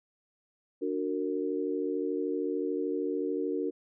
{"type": "chord", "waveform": "sine", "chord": "D augmented", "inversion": "none", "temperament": "just", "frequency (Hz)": [293.7, 367.1, 458.9], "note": ["D4", "F#4", "A#4"], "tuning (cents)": [0, -14, -27], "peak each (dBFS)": -33, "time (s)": [0.81, 3.71], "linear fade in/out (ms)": 20, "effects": []}